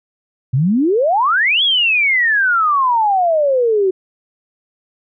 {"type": "exponential two-way sweep", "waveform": "sine", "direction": "up then down", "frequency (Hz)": [120, 3419, 366.4], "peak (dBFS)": -11, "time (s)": [0.53, 3.91], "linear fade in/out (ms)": 10, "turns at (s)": 1.63, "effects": []}